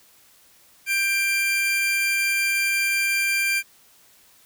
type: tone pair together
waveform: 40% pulse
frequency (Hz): 1582.5 / 2371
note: G6 / D7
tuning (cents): +16 / +16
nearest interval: perfect fifth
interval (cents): 700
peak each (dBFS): -27 / -20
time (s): 0.86-3.63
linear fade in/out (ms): 50
effects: white hiss -55 dBFS RMS until 4.45 s